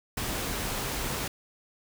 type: noise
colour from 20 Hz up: pink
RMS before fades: -32 dBFS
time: 0.17-1.28 s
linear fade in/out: 5 ms
effects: none